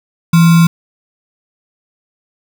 sine tone with sample-and-hold, 167.3 Hz, E3, 26 cents sharp, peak -4 dBFS, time 0.33-0.67 s, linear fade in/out 5 ms, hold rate 1225 Hz, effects none

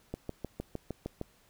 click train, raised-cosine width 2 ms, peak -22 dBFS, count 8, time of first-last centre 0.14-1.214 s, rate 6.52 Hz, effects pink hiss -65 dBFS RMS until 1.49 s

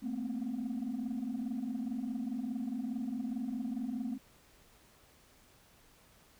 sine tone cluster, 217.7 / 235 / 259.8 Hz, A3 / A#3 / C4, -18 / +14 / -12 cents, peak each -38 / -38 / -36 dBFS, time 0.02-4.18 s, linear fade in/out 20 ms, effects tanh soft clip ceiling -30 dBFS + pink hiss -63 dBFS RMS until 6.39 s

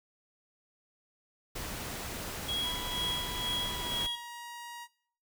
pink noise, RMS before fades -39 dBFS, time 1.55-4.07 s, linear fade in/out 10 ms
triangle tone with tremolo, 3309 Hz, G#7, 7 cents flat, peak -28 dBFS, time 2.48-4.16 s, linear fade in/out 10 ms, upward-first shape sine, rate 2.1 Hz, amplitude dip 65%
sawtooth tone with pitch glide, 987.8 to 949.8 Hz, B5 to A#5, 0 to +32 cents, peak -38 dBFS, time 2.61-4.88 s, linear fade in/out 50 ms, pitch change -68 cents, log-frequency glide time 3.7-4.16 s
effects noise-tail reverb RT60 0.6 s tail -20 dB re dry

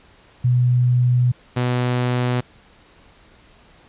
sine / sawtooth tone pair in turn, 123.8 / 123.8 Hz, B2 / B2, +5 / +5 cents, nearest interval unison, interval 0 cents, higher neither, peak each -13 / -14 dBFS, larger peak first, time 0.44-1.32 / 1.56-2.41 s, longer first, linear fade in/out 10 ms, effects pink hiss -51 dBFS RMS until 3.88 s + resampled to 8000 Hz

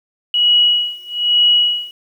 sine tone with tremolo, 2916 Hz, F#7, 26 cents flat, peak -8 dBFS, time 0.34-1.91 s, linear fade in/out 2 ms, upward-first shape sine, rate 1.1 Hz, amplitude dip 95%, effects 8-bit

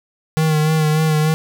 square tone with vibrato, 155.56 Hz, D#3, in tune, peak -14 dBFS, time 0.37-1.34 s, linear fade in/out 0 ms, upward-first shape sine, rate 3.4 Hz, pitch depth 33 cents each way, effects none

